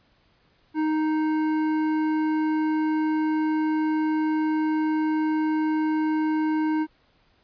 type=tone with hard clipping; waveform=triangle; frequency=311.1 Hz; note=D#4; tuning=in tune; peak=-23 dBFS; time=0.74-6.87 s; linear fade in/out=50 ms; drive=15 dB; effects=pink hiss -63 dBFS RMS until 7.43 s + resampled to 11025 Hz